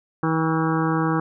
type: harmonic tone with a mistuned harmonic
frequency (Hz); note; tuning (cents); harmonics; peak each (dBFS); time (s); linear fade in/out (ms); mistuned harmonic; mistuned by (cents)
160.7; E3; -44; 1 / 2 / 3 / 5 / 6 / 7 / 8 / 9 / 10; -23 / -23 / -29 / -30 / -32 / -29 / -31 / -34 / -36; 0.23-1.2; 2; 8; +41
effects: none

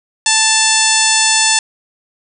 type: harmonic tone with a mistuned harmonic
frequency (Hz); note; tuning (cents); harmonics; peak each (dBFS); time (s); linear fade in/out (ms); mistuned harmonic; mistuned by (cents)
880; A5; 0; 1 / 2 / 3 / 4 / 5 / 6 / 7 / 8 / 9 / 10; -19 / -19 / -19 / -19 / -19 / -19 / -19 / -19 / -19 / -19; 0.26-1.59; 2; 3; +23
effects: none

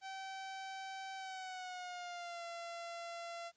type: tone with pitch glide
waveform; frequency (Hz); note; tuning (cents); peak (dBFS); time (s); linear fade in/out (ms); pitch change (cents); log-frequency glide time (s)
sawtooth; 770 to 682; G5 to F5; -31 to -41; -40; 0.01-3.52; 50; -210; 1.16-2.44
effects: white hiss -75 dBFS RMS until 3.56 s + resampled to 16000 Hz

